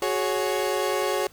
30% pulse chord, F# suspended second, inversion none, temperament equal with one note detuned, 370 / 419.9 / 554.4 Hz, F#4 / G#4 / C#5, 0 / +19 / 0 cents, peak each -25 dBFS, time 0.02-1.27 s, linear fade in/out 2 ms, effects pink hiss -53 dBFS RMS until 1.32 s

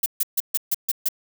violet noise bursts, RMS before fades -21 dBFS, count 7, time 0.03-1.087 s, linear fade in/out 5 ms, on 31 ms, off 140 ms, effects none

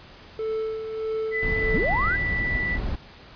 triangle tone with tremolo, 440.1 Hz, A4, in tune, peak -22 dBFS, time 0.39-1.78 s, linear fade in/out 2 ms, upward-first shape sine, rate 1.6 Hz, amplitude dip 50%
sine tone with pitch glide, 1999 to 1970.3 Hz, B6 to B6, +20 to -5 cents, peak -24 dBFS, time 1.31-2.79 s, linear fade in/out 50 ms, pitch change -25 cents, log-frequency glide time 1.46-2.28 s
brown noise, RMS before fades -28 dBFS, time 1.42-2.96 s, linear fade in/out 10 ms
sine linear sweep, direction up, 84.1 to 1661.2 Hz, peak -23 dBFS, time 1.72-2.17 s, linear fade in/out 20 ms
effects pink hiss -47 dBFS RMS until 3.35 s + resampled to 11025 Hz

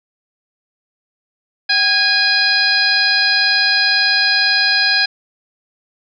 harmonic tone with a mistuned harmonic, 822 Hz, G#5, 18 cents flat, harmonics 1 / 2 / 3 / 4 / 5 / 6, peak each -26 / -16 / -21 / -27 / -17 / -17 dBFS, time 1.69-5.06 s, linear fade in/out 10 ms, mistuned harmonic 1, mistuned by -110 cents, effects none

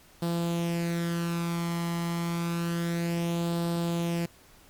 sawtooth tone with flanger, 170 Hz, F3, 46 cents flat, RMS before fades -29 dBFS, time 0.22-4.26 s, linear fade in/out 5 ms, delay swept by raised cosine 0.23 to 0.98 ms, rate 0.29 Hz, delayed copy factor +0.55, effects pink hiss -56 dBFS RMS until 4.69 s + MP3 96 kbps

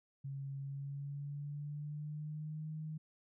sine tone with pitch glide, 137.8 to 155.57 Hz, C#3 to D#3, -10 to 0 cents, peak -40 dBFS, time 0.24-2.98 s, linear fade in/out 10 ms, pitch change +210 cents, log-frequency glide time 0.6-2.7 s, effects none

